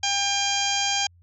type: harmonic tone with a mistuned harmonic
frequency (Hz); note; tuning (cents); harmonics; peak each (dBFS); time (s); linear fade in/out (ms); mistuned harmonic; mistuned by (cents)
800; G5; +35; 1 / 2 / 3 / 4 / 5 / 6 / 7 / 8 / 9; -28 / -34 / -30 / -27 / -37 / -30 / -34 / -29 / -37; 0.03-1.07; 5; 8; +20
effects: added 87 Hz sine -52 dBFS peak until 1.22 s